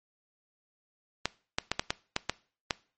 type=clicks; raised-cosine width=0.2 ms; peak=-9 dBFS; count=8; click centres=1.256 / 1.585 / 1.716 / 1.795 / 1.905 / 2.164 / 2.296 / 2.708 s; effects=noise-tail reverb RT60 0.4 s tail -21 dB re dry + MP3 32 kbps